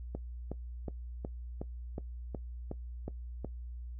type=click train; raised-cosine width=2 ms; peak=-24 dBFS; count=10; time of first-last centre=0.15-3.447 s; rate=2.73 Hz; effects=noise-tail reverb RT60 0.1 s tail -18 dB re dry + added 60 Hz sine -40 dBFS peak until 3.99 s